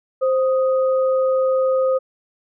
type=tone pair together; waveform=sine; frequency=523.9 / 1246 Hz; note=C5 / D#6; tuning=+2 / +2 cents; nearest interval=octave + minor third; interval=1500 cents; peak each=-15 / -27 dBFS; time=0.21-1.99 s; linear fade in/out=20 ms; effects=none